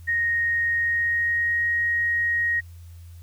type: tone with pitch glide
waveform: sine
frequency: 1864.7 to 1879.8 Hz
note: A#6 to A#6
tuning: 0 to +14 cents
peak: -20 dBFS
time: 0.07-2.61 s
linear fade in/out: 20 ms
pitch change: +14 cents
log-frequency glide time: 0.77-1.67 s
effects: added 85 Hz sine -40 dBFS peak until 3.22 s + white hiss -59 dBFS RMS until 3.22 s

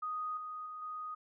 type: tone with level steps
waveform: sine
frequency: 1244.5 Hz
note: D#6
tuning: in tune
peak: -35 / -40 / -42 / -39 dBFS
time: 0.02-1.15 s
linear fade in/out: 10 ms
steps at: 0.37 / 0.66 / 0.82 s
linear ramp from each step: 2 ms
effects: none

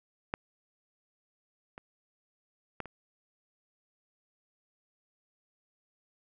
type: clicks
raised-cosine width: 0.5 ms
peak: -16 / -29 / -20 / -29 dBFS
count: 4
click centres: 0.339 / 1.779 / 2.803 / 2.857 s
effects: none

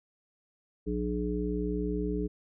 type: harmonic tone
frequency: 60.1 Hz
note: B1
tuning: 46 cents flat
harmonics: 1 / 3 / 5 / 7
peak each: -34 / -34 / -34 / -34 dBFS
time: 0.86-2.28 s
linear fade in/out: 20 ms
effects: none

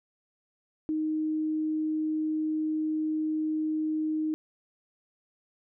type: tone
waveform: sine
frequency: 311.1 Hz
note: D#4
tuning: in tune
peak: -26 dBFS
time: 0.89-4.34 s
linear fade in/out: 0 ms
effects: none

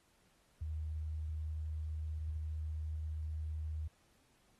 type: tone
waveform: sine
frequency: 77.78 Hz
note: D#2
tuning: in tune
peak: -37 dBFS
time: 0.61-3.88 s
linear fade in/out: 10 ms
effects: pink hiss -72 dBFS RMS until 4.59 s + AAC 32 kbps

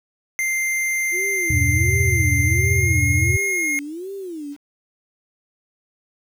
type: tone with pitch glide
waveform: square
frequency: 2093 to 2142 Hz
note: C7 to C7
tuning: 0 to +40 cents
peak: -20 dBFS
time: 0.39-3.79 s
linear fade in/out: 0 ms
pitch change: +40 cents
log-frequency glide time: 2.55-2.99 s
type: tone with vibrato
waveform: sine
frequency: 336.3 Hz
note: E4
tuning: 35 cents sharp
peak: -28 dBFS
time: 1.11-4.57 s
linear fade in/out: 50 ms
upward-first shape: sine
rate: 1.4 Hz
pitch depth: 280 cents each way
type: chord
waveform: sine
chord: E minor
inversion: none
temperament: equal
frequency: 82.41 / 98 / 123.47 Hz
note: E2 / G2 / B2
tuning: 0 / 0 / 0 cents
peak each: -21 dBFS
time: 1.5-3.37 s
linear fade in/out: 5 ms
effects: 8-bit

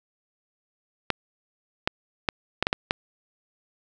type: clicks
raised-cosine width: 0.3 ms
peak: -5 dBFS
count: 7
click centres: 1.103 / 1.875 / 2.288 / 2.626 / 2.669 / 2.729 / 2.909 s
effects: none

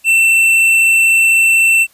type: tone with tanh clipping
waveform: sine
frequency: 2686 Hz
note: E7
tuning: 32 cents sharp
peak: -9 dBFS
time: 0.04-1.87 s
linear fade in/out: 50 ms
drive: 12 dB
effects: white hiss -50 dBFS RMS until 1.93 s + resampled to 32000 Hz

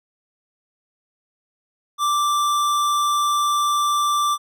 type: tone with hard clipping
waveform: sine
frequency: 1174.7 Hz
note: D6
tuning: in tune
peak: -19 dBFS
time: 1.98-4.38 s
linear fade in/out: 50 ms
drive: 17 dB
effects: none

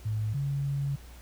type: tone pair in turn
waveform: sine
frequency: 107.7 / 139.98 Hz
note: A2 / C#3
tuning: -37 / +17 cents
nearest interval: perfect fourth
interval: 454 cents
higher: second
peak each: -27 dBFS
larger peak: neither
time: 0.05-0.34 / 0.34-0.96 s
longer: second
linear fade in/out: 10 ms
effects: added 60 Hz sine -46 dBFS peak until 1.21 s + pink hiss -54 dBFS RMS until 1.21 s

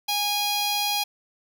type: tone with notch filter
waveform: 10% pulse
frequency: 822 Hz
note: G#5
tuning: 18 cents flat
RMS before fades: -25 dBFS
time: 0.08-1.04 s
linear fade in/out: 10 ms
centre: 1700 Hz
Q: 1.2
effects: none

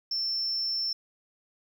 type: tone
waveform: sine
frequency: 5370 Hz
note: E8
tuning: 31 cents sharp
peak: -26 dBFS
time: 0.11-0.93 s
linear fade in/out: 5 ms
effects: tanh soft clip ceiling -23 dBFS + 10-bit

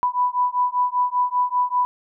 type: beating tone pair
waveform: sine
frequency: 987.8 / 992.9 Hz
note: B5 / B5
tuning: 0 / +9 cents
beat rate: 5.1 Hz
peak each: -21 dBFS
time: 0.03-1.85 s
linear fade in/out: 0 ms
effects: none

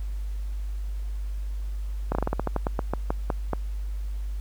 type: slowing click train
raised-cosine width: 1 ms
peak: -11 dBFS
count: 15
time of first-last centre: 2.12-3.533 s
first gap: 30 ms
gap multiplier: 1.17
effects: added 50 Hz sine -28 dBFS peak until 4.4 s + pink hiss -55 dBFS RMS until 4.4 s

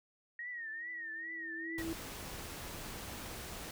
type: tone with vibrato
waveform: sine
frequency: 1864.7 Hz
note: A#6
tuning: in tune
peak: -40 dBFS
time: 0.39-1.82 s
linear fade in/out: 2 ms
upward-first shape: triangle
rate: 2.4 Hz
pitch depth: 120 cents each way
type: tone with exponential growth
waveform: sine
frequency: 328.1 Hz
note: E4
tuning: 8 cents flat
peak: -35 dBFS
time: 0.55-1.93 s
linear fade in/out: 1 ms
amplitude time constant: 300 ms
type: noise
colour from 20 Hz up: pink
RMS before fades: -45 dBFS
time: 1.78-3.71 s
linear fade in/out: 2 ms
effects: none

